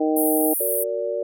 harmonic tone, 155.56 Hz, D#3, in tune, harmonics 2 / 3 / 4 / 5, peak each -20 / -24 / -26 / -28 dBFS, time 0-0.54 s, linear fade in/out 10 ms
white band-pass noise, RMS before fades -25 dBFS, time 0.16-0.84 s, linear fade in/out 10 ms, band 9400 to 16000 Hz, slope 96 dB/octave
sine chord, Gb augmented, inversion none, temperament just, 370 / 462.5 / 578.1 Hz, Gb4 / Bb4 / D5, 0 / -14 / -27 cents, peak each -30 / -27 / -25 dBFS, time 0.6-1.23 s, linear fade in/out 5 ms
effects none

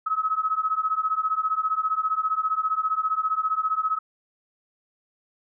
sine beating tone pair, 1275 / 1290 Hz, D#6 / E6, +42 / -38 cents, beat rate 15 Hz, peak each -25 dBFS, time 0.06-3.99 s, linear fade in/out 10 ms, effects none

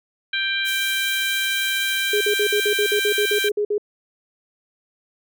harmonic tone, 787 Hz, G5, 7 cents sharp, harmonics 2 / 3 / 4 / 5, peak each -24 / -26 / -27 / -28 dBFS, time 0.33-3.49 s, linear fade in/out 5 ms
pink high-pass noise, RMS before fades -31 dBFS, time 0.64-3.51 s, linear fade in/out 50 ms, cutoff 6200 Hz, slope 24 dB/octave
sine tone bursts, 415.5 Hz, G#4, 1 cent sharp, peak -18 dBFS, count 13, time 2.13-3.781 s, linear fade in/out 5 ms, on 79 ms, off 52 ms
effects none

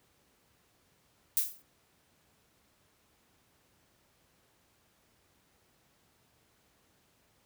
violet noise with exponential decay, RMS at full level -24 dBFS, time 1.37-1.62 s, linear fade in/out 0 ms, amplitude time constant 53 ms, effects pink hiss -69 dBFS RMS until 7.45 s + high-pass 60 Hz 12 dB/octave

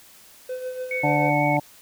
triangle tone with tremolo, 509 Hz, C5, 48 cents flat, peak -24 dBFS, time 0.49-1.3 s, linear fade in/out 5 ms, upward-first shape triangle, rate 6.9 Hz, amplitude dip 60%
sine tone with vibrato, 2217 Hz, C#7, in tune, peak -25 dBFS, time 0.91-1.57 s, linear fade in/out 2 ms, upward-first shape sine, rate 6 Hz, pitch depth 12 cents each way
harmonic tone, 146.83 Hz, D3, in tune, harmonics 1 / 2 / 4 / 5 / 6, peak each -25 / -25 / -25 / -25 / -25 dBFS, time 1.03-1.6 s, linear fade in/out 10 ms
effects white hiss -50 dBFS RMS until 1.81 s

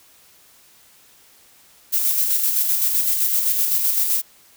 violet noise with tremolo, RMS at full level -18 dBFS, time 1.92-4.22 s, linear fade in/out 20 ms, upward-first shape square, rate 7.8 Hz, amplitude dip 35%, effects white hiss -52 dBFS RMS until 4.56 s

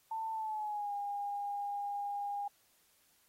sine tone with pitch glide, 890 to 811.4 Hz, A5 to G#5, +20 to -41 cents, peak -35 dBFS, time 0.11-2.48 s, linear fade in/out 5 ms, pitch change -161 cents, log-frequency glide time 0.32-0.93 s, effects white hiss -70 dBFS RMS until 3.28 s + AAC 48 kbps

